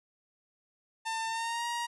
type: tone with pitch glide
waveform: sawtooth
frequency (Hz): 898 to 945.9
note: A5 to A#5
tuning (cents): +35 to +25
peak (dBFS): -28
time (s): 1.05-1.87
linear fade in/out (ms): 20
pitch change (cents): +90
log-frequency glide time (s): 1.28-1.66
effects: resampled to 24000 Hz